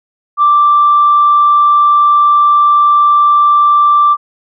sine tone, 1174.7 Hz, D6, in tune, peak -4 dBFS, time 0.37-4.17 s, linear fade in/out 50 ms, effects tanh soft clip ceiling 0 dBFS

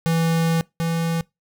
square tone pair in turn, 164.81 / 165.86 Hz, E3 / E3, 0 / +11 cents, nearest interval unison, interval 11 cents, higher second, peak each -18 / -21 dBFS, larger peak first, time 0.06-0.61 / 0.8-1.21 s, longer first, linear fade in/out 0 ms, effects noise-tail reverb RT60 0.2 s tail -23 dB re dry

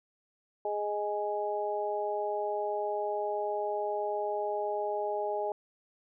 harmonic tone, 207.7 Hz, G#3, in tune, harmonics 2 / 3 / 4, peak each -34 / -34 / -34 dBFS, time 0.65-5.52 s, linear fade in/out 2 ms, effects none

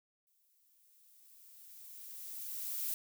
violet noise with exponential growth, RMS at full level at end -36 dBFS, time 0.27-2.94 s, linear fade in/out 0 ms, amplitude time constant 580 ms, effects none

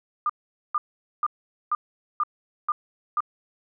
sine tone bursts, 1208 Hz, D6, 48 cents sharp, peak -20 dBFS, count 7, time 0.26-3.205 s, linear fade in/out 2 ms, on 35 ms, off 450 ms, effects none

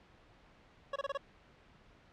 25% pulse tone bursts, 556 Hz, C#5, 5 cents sharp, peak -30 dBFS, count 5, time 0.93-1.175 s, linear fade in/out 5 ms, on 29 ms, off 25 ms, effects pink hiss -62 dBFS RMS until 2.12 s + low-pass 3000 Hz 12 dB/octave

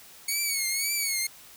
10% pulse tone with vibrato, 2220 Hz, C#7, 2 cents sharp, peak -17 dBFS, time 0.28-1.27 s, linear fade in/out 5 ms, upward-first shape triangle, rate 1.9 Hz, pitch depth 100 cents each way, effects white hiss -50 dBFS RMS until 1.56 s

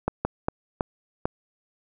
slowing click train, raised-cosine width 1 ms, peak -9 dBFS, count 5, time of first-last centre 0.08-1.255 s, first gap 170 ms, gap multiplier 1.38, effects none

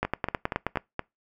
two click trains, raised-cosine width 0.5 ms, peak -10 / -13 dBFS, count 8 / 5, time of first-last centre 0.03-0.772 / 0.05-0.993 s, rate 9.43 / 4.24 Hz, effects noise-tail reverb RT60 0.2 s tail -24 dB re dry

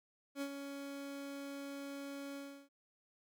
30% pulse tone with ADSR envelope, 279.5 Hz, C#4, 14 cents sharp, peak -34 dBFS, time 0.35-2.69 s, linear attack 65 ms, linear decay 67 ms, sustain -7 dB, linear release 330 ms, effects none

